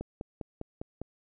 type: click train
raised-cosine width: 2 ms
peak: -23 dBFS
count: 6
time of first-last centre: 0.01-1.016 s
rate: 4.97 Hz
effects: none